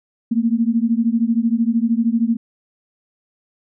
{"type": "beating tone pair", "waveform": "sine", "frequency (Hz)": [225, 238], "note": ["A3", "A#3"], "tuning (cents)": [39, 36], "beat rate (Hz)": 13, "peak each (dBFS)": [-17, -18], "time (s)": [0.31, 2.37], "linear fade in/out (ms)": 10, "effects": []}